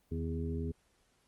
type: harmonic tone with a mistuned harmonic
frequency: 82.3 Hz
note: E2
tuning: 2 cents flat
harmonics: 1 / 2 / 3 / 4 / 5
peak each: -36 / -40 / -40 / -48 / -42 dBFS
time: 0.11-0.72 s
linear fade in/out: 10 ms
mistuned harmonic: 2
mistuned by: -67 cents
effects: pink hiss -72 dBFS RMS until 1.27 s + Opus 24 kbps